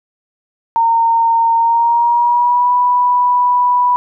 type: tone with pitch glide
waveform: sine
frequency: 918 to 983.9 Hz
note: A#5 to B5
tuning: -27 to -7 cents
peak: -9 dBFS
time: 0.76-3.96 s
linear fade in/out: 0 ms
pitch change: +120 cents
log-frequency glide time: 1.56-2.72 s
effects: none